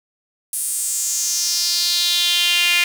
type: tone with high-pass filter sweep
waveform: sawtooth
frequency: 349.2 Hz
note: F4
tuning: in tune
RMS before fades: -19 dBFS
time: 0.53-2.84 s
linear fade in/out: 2 ms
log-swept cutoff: 9900 to 2400 Hz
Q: 3.9
effects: none